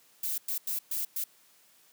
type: noise bursts at uneven times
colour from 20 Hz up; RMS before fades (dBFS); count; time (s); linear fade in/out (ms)
violet; -32; 5; 0.23-0.38 / 0.48-0.58 / 0.67-0.79 / 0.91-1.05 / 1.16-1.24; 5
effects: white hiss -62 dBFS RMS until 1.92 s + high-pass 150 Hz 12 dB/octave